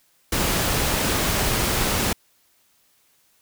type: noise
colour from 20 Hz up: pink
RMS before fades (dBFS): -22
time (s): 0.32-2.13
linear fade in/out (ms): 5
effects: white hiss -62 dBFS RMS until 3.41 s